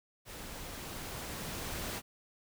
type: noise with level ramp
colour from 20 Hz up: pink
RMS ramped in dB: -46 to -38 dBFS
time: 0.25-2.02 s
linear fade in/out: 50 ms
effects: none